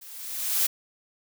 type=noise with level ramp; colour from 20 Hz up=blue; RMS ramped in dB=-46 to -21 dBFS; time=0.01-0.67 s; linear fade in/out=10 ms; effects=none